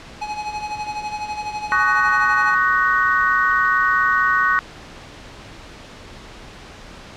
square tone with tremolo, 844 Hz, G#5, 28 cents sharp, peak -23 dBFS, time 0.21-2.55 s, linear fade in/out 10 ms, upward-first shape sine, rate 12 Hz, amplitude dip 65%
sine chord, D# minor seventh, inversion third, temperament just, 1120.1 / 1244.5 / 1493.4 / 1866.8 Hz, C#6 / D#6 / F#6 / A#6, +18 / 0 / +16 / +2 cents, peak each -19 / -24 / -18 / -21 dBFS, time 1.72-4.59 s, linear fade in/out 0 ms
effects pink hiss -39 dBFS RMS until 7.16 s + low-pass 5000 Hz 12 dB/octave

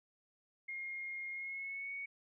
sine tone with pitch glide, 2136 to 2229 Hz, C7 to C#7, +35 to +9 cents, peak -40 dBFS, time 0.68-2.06 s, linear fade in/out 10 ms, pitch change +74 cents, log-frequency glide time 1.31-1.92 s, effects none

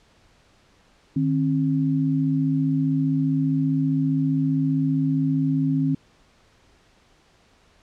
sine tone pair together, 153.3 / 268.5 Hz, D#3 / C4, -25 / +45 cents, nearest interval minor seventh, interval 970 cents, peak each -22 / -21 dBFS, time 1.16-5.95 s, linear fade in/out 5 ms, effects pink hiss -58 dBFS RMS until 7.82 s + low-pass 6000 Hz 12 dB/octave

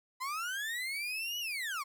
35% pulse linear two-way sweep, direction up then down, 1000 to 2960 to 1044 Hz, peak -33 dBFS, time 0.2-1.84 s, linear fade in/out 20 ms, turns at 1.39 s, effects none

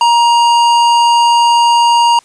sine tone with hard clipping, 942 Hz, A#5, 18 cents sharp, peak -8 dBFS, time 0.01-2.19 s, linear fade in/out 2 ms, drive 14 dB, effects white hiss -47 dBFS RMS until 2.24 s + resampled to 22050 Hz

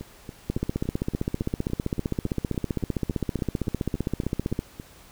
two click trains, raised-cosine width 3 ms, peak -12 / -22 dBFS, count 64 / 18, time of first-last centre 0.5-4.591 / 0.01-4.799 s, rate 15.4 / 3.55 Hz, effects pink hiss -51 dBFS RMS until 5.11 s

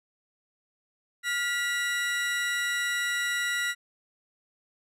35% pulse tone pair together, 1414 / 1947 Hz, F6 / B6, +21 / -25 cents, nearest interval tritone, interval 554 cents, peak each -30 / -26 dBFS, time 1.23-3.75 s, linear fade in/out 50 ms, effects low-pass 12000 Hz 12 dB/octave

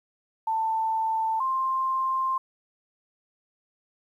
sine tone pair in turn, 889 / 1052.9 Hz, A5 / C6, +18 / +11 cents, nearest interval minor third, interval 293 cents, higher second, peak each -23 dBFS, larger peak neither, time 0.47-1.4 / 1.4-2.38 s, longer second, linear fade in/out 5 ms, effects 10-bit

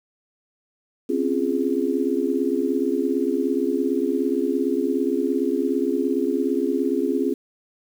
sine chord, Db major seventh, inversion third, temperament just, 259.9 / 277.2 / 346.5 / 415.8 Hz, C4 / Db4 / F4 / Ab4, -11 / 0 / -14 / +2 cents, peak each -25 dBFS, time 1.09-7.34 s, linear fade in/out 10 ms, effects 8-bit

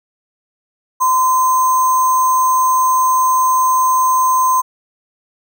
sine tone with sample-and-hold, 1025 Hz, C6, 36 cents flat, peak -10 dBFS, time 1-4.62 s, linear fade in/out 20 ms, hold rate 7350 Hz, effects none

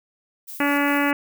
violet noise with tremolo, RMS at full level -36 dBFS, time 0.47-1.12 s, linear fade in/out 20 ms, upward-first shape square, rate 4.9 Hz, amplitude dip 30%
harmonic tone, 285.8 Hz, D4, 47 cents flat, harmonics 1 / 2 / 3 / 4 / 5 / 6 / 7 / 8 / 9 / 10, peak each -21 / -28 / -28 / -29 / -28 / -28 / -28 / -32 / -32 / -38 dBFS, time 0.6-1.13 s, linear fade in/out 2 ms
effects none

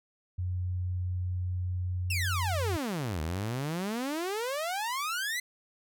sine tone, 90.5 Hz, F#2, 38 cents flat, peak -29 dBFS, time 0.38-2.77 s, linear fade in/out 10 ms
sawtooth exponential two-way sweep, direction down then up, 2814 to 74.8 to 2061 Hz, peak -27 dBFS, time 2.1-5.4 s, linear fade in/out 5 ms, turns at 3.21 s
effects none

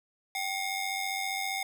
sawtooth ring-modulated tone, 1457 Hz, F#6, 27 cents flat, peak -24 dBFS, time 0.35-1.63 s, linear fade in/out 2 ms, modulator 681 Hz, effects none

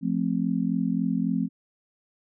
sine chord, F major, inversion none, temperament just, 174.61 / 218.3 / 261.9 Hz, F3 / A3 / C4, 0 / -13 / +2 cents, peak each -27 dBFS, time 0.01-1.49 s, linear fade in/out 50 ms, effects none

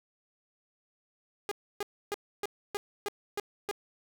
sawtooth tone bursts, 408.7 Hz, G#4, 28 cents flat, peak -27 dBFS, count 8, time 1.49-3.712 s, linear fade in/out 0 ms, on 24 ms, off 290 ms, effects none

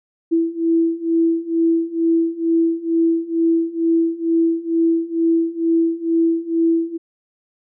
sine beating tone pair, 329.6 / 331.8 Hz, E4 / E4, 0 / +11 cents, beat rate 2.2 Hz, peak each -19 / -17 dBFS, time 0.31-6.98 s, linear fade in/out 20 ms, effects none

